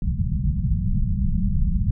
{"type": "low-pass noise", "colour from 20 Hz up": "pink", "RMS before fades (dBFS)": -21, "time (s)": [0.02, 1.91], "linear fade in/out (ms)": 2, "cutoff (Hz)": 210, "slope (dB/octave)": 96, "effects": []}